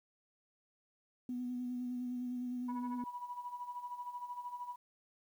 sine tone with vibrato, 247.6 Hz, B3, 5 cents sharp, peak -36 dBFS, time 1.29-3.04 s, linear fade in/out 2 ms, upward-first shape sine, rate 9.8 Hz, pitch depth 22 cents each way
sine tone with tremolo, 977 Hz, B5, 19 cents flat, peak -38 dBFS, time 2.68-4.76 s, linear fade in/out 10 ms, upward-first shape sine, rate 13 Hz, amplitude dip 70%
effects tanh soft clip ceiling -31 dBFS + 11-bit

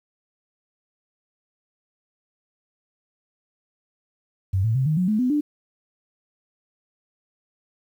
sine tone with pitch steps, 95.3 / 112.03 / 131.7 / 154.82 / 181.99 / 213.9 / 251.5 / 295.6 Hz, G2 / A2 / C3 / D#3 / F#3 / A3 / B3 / D4, -48 / +32 / +12 / -8 / -28 / -49 / +32 / +11 cents, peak -18 dBFS, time 4.53-5.41 s, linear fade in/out 10 ms, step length 110 ms, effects 9-bit

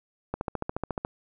click train, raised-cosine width 1 ms, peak -15 dBFS, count 11, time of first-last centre 0.34-1.049 s, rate 14.1 Hz, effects none

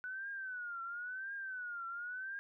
sine tone with vibrato, 1482 Hz, F#6, 2 cents sharp, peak -40 dBFS, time 0.04-2.39 s, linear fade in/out 0 ms, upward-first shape triangle, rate 0.96 Hz, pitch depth 160 cents each way, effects none

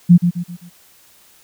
sine tone with echo, 174.61 Hz, F3, in tune, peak -3 dBFS, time 0.09-0.18 s, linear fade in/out 20 ms, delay 130 ms, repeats 4, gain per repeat -8 dB, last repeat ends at 0.7 s, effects white hiss -50 dBFS RMS until 1.43 s

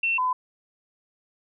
sine tone pair in turn, 2700 / 1011.4 Hz, E7 / B5, +41 / +41 cents, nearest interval octave + perfect fourth, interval 1700 cents, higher first, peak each -21 / -21 dBFS, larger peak neither, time 0.03-0.18 / 0.18-0.33 s, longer neither, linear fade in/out 5 ms, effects none

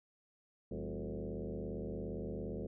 sine tone with frequency modulation, 130.81 Hz, C3, in tune, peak -38 dBFS, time 0.71-2.67 s, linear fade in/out 5 ms, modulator 77.4 Hz, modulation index 5.2, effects none

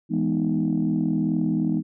sine chord, E major seventh, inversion none, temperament equal with one note detuned, 165.39 / 207.7 / 246.9 / 311.1 Hz, E3 / G#3 / B3 / D#4, +6 / 0 / 0 / 0 cents, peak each -25 dBFS, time 0.09-1.83 s, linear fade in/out 50 ms, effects tanh soft clip ceiling -13 dBFS

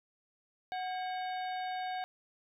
harmonic tone with a mistuned harmonic, 740 Hz, F#5, in tune, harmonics 1 / 2 / 3 / 4 / 5 / 6, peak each -35 / -45 / -49 / -53 / -50 / -56 dBFS, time 0.72-2.04 s, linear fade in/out 0 ms, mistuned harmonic 2, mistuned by +150 cents, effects 12-bit

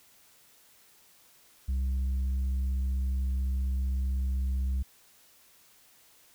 triangle tone with tanh clipping, 65.41 Hz, C2, in tune, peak -27 dBFS, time 1.68-4.83 s, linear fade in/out 10 ms, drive 8 dB, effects white hiss -60 dBFS RMS until 6.34 s

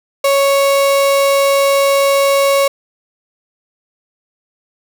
35% pulse tone, 554.4 Hz, C#5, in tune, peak -8 dBFS, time 0.24-2.68 s, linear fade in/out 5 ms, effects none

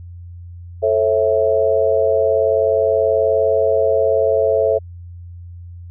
sine chord, A major, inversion none, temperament equal with one note detuned, 440 / 540.5 / 659.3 Hz, A4 / C#5 / E5, 0 / -44 / 0 cents, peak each -17 dBFS, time 0.82-4.79 s, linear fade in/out 20 ms, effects added 87 Hz sine -32 dBFS peak until 5.9 s

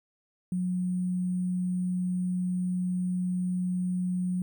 sine tone with sample-and-hold, 181.2 Hz, F#3, 36 cents flat, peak -26 dBFS, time 0.52-4.42 s, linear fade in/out 2 ms, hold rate 8820 Hz, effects none

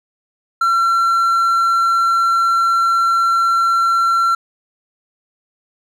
triangle tone, 1358 Hz, F6, 49 cents flat, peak -10 dBFS, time 0.61-4.35 s, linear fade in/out 5 ms, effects none

